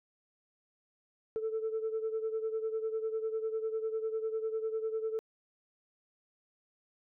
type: beating tone pair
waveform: sine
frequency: 440 / 450 Hz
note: A4 / A4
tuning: 0 / +39 cents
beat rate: 10 Hz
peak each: -32 / -37 dBFS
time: 1.36-5.19 s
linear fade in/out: 0 ms
effects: tanh soft clip ceiling -27 dBFS